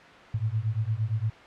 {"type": "beating tone pair", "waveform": "sine", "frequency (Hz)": [105.5, 114.2], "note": ["G#2", "A#2"], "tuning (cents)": [28, -35], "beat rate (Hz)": 8.7, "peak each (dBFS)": -28, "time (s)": [0.34, 1.3], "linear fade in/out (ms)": 5, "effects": ["white hiss -47 dBFS RMS until 1.46 s", "low-pass 2000 Hz 12 dB/octave"]}